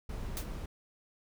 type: noise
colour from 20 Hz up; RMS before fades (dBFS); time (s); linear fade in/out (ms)
brown; -39; 0.09-0.66; 5
type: noise with exponential decay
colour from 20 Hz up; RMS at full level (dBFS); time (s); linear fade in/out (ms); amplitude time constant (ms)
white; -35; 0.37-0.49; 0; 26
effects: none